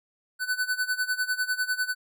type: tone with tremolo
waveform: square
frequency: 1500 Hz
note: F#6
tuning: 23 cents sharp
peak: -23 dBFS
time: 0.39-1.95 s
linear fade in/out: 50 ms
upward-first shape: sine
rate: 10 Hz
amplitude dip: 85%
effects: none